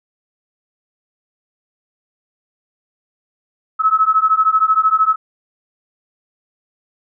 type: beating tone pair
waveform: sine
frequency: 1287 / 1300 Hz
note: E6 / E6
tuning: -42 / -24 cents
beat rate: 13 Hz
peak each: -14 dBFS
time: 3.79-5.16 s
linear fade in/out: 20 ms
effects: none